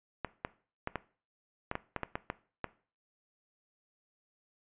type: clicks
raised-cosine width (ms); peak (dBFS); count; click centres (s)
0.5; -18; 11; 0.247 / 0.449 / 0.874 / 0.957 / 1.714 / 1.754 / 1.963 / 2.033 / 2.155 / 2.301 / 2.643
effects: noise-tail reverb RT60 0.4 s tail -18 dB re dry + resampled to 8000 Hz